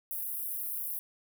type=high-pass noise; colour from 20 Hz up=pink; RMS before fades=-36 dBFS; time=0.11-0.99 s; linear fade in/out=0 ms; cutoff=11000 Hz; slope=48 dB/octave; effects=none